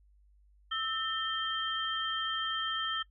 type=tone cluster; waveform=sine; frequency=1309 / 1807 / 3156 Hz; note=E6 / A6 / G7; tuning=-13 / +46 / +11 cents; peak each=-35 / -39 / -33 dBFS; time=0.71-3.03 s; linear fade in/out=10 ms; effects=noise-tail reverb RT60 0.1 s tail -22 dB re dry + added 50 Hz sine -60 dBFS peak until 3.1 s